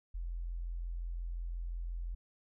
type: tone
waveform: sine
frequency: 42.83 Hz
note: F1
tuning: 33 cents flat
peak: -36 dBFS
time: 0.14-2.15 s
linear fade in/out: 10 ms
effects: none